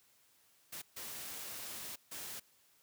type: noise bursts at uneven times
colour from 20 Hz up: white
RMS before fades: -45 dBFS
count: 3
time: 0.72-0.82 / 0.96-1.96 / 2.11-2.4 s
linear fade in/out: 10 ms
effects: white hiss -69 dBFS RMS until 2.82 s + high-pass 60 Hz 12 dB/octave